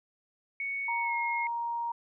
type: tone with pitch glide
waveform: sine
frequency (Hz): 2222 to 2151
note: C#7 to C7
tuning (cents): +4 to +47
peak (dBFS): -31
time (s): 0.6-1.47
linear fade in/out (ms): 2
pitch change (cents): -57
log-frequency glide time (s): 1.01-1.14
type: tone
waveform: sine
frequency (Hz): 938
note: A#5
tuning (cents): +11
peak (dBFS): -30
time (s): 0.88-1.92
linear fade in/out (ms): 5
effects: none